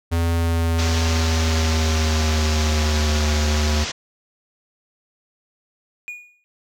square tone with pitch glide, 83.9 to 75.61 Hz, E2 to D#2, +31 to -49 cents, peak -18 dBFS, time 0.11-3.85 s, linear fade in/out 20 ms, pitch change -180 cents, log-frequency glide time 0.33-3.17 s
white low-pass noise, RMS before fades -28 dBFS, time 0.78-3.92 s, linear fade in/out 10 ms, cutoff 6600 Hz, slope 48 dB/octave
triangle tone with exponential decay, 2448 Hz, D#7, 29 cents flat, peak -25 dBFS, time 6.08-6.44 s, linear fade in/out 0 ms, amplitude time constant 77 ms
effects none

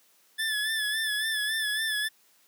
25% pulse tone with vibrato, 1735 Hz, A6, 25 cents flat, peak -23 dBFS, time 0.38-2.09 s, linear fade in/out 20 ms, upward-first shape sine, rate 3.6 Hz, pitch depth 51 cents each way, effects white hiss -63 dBFS RMS until 2.47 s + high-pass 200 Hz 12 dB/octave

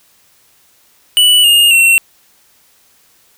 square tone with pitch steps, 2960 / 2836 / 2717 Hz, F#7 / F7 / F7, 0 / +26 / -48 cents, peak -6 dBFS, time 1.17-1.98 s, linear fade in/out 0 ms, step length 270 ms, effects white hiss -51 dBFS RMS until 3.37 s

